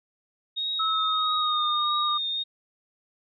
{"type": "tone with vibrato", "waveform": "sine", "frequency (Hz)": 3721, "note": "A#7", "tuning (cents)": -4, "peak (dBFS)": -26, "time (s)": [0.56, 2.44], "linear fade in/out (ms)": 20, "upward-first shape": "triangle", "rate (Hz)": 1.6, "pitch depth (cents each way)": 34}
{"type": "tone with pitch glide", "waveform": "sine", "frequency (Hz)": [1294, 1200.4], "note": ["E6", "D6"], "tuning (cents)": [-32, 38], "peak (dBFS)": -24, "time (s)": [0.79, 2.18], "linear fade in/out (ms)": 10, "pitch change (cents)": -130, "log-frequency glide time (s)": [0.91, 1.85]}
{"effects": []}